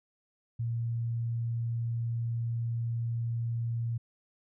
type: tone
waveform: sine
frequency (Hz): 116.54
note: A#2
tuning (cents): 0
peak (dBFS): -29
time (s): 0.59-3.98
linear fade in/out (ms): 10
effects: none